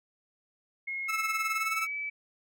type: tone with pitch glide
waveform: sine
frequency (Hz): 2159 to 2301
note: C#7 to D7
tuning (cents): -46 to -36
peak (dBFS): -32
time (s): 0.87-2.1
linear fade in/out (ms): 10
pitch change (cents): +110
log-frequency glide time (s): 1.55-1.95
type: tone with tremolo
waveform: 30% pulse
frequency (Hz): 1312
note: E6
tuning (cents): -9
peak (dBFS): -25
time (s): 1.08-1.87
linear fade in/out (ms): 20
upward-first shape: sine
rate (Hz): 19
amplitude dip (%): 65
effects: none